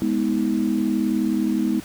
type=chord; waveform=sine; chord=G# minor; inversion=none; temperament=equal with one note detuned; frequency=207.7 / 246.9 / 318.6 Hz; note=G#3 / B3 / D#4; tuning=0 / 0 / +41 cents; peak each=-23 dBFS; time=0.02-1.8 s; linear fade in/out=0 ms; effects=pink hiss -41 dBFS RMS until 1.84 s + high-pass 60 Hz 12 dB/octave